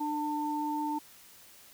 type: tone pair together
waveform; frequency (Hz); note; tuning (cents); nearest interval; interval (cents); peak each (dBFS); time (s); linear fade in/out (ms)
sine; 299 / 896; D4 / A5; +31 / +31; octave + perfect fifth; 1900; -33 / -32; 0-0.99; 10
effects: white hiss -55 dBFS RMS until 1.73 s

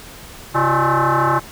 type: tone with frequency modulation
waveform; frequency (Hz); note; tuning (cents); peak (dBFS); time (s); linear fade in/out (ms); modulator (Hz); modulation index
sine; 102.4; G#2; -24; -13; 0.54-1.4; 20; 238; 5.6
effects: pink hiss -38 dBFS RMS until 1.51 s

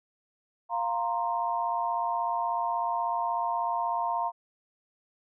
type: chord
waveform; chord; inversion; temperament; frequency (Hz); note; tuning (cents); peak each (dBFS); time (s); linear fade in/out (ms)
sine; F suspended fourth; none; just; 698.5 / 931.3 / 1047.7; F5 / Bb5 / C6; 0 / -2 / +2; -31 / -29 / -33; 0.69-4.32; 50
effects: none

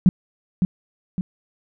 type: tone with echo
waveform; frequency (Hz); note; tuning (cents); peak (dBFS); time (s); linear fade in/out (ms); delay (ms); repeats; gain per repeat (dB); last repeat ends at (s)
sine; 183.3; F#3; -16; -8; 0.06-0.09; 0; 560; 2; -6; 1.21
effects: none

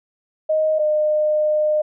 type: tone pair in turn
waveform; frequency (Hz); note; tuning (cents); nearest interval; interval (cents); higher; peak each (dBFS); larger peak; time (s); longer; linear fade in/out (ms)
sine; 624 / 608.7; D#5 / D#5; +5 / -38; unison; 43; first; -15; neither; 0.49-0.79 / 0.79-1.82; second; 10
effects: none

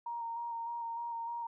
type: tone with vibrato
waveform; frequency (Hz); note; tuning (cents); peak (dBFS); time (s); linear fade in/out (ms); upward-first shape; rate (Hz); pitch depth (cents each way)
sine; 932.3; A#5; 0; -36; 0.06-1.47; 5; square; 3.3; 16
effects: none

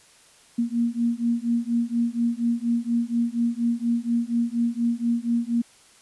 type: beating tone pair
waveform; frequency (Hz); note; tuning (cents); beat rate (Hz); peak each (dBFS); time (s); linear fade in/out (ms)
sine; 233.1 / 237.3; A#3 / A#3; 0 / +31; 4.2; -24; 0.58-5.62; 10
effects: white hiss -54 dBFS RMS until 6.01 s + resampled to 24000 Hz

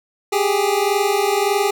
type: tone pair together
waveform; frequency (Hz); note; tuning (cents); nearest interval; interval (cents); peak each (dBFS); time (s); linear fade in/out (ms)
25% pulse; 393.6 / 415.3; G4 / G#4; +7 / 0; minor second; 93; -15; 0.32-1.71; 10
effects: none

